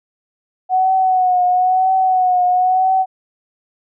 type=tone with vibrato; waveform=sine; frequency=740 Hz; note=F#5; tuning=in tune; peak=-11 dBFS; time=0.69-3.06 s; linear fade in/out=50 ms; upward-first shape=triangle; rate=1 Hz; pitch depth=49 cents each way; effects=none